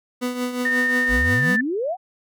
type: tone with tremolo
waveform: 30% pulse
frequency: 248.1 Hz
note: B3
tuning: 8 cents sharp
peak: -18 dBFS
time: 0.21-1.57 s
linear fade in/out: 20 ms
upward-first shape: triangle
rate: 5.6 Hz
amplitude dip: 65%
type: tone with pitch glide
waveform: sine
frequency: 1823 to 1768 Hz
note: A#6 to A6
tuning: -39 to +8 cents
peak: -18 dBFS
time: 0.65-1.61 s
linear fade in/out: 5 ms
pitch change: -53 cents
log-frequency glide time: 1.29-1.47 s
type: exponential sweep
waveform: sine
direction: up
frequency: 46.72 to 789 Hz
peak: -21 dBFS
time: 1.08-1.97 s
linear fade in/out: 50 ms
effects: none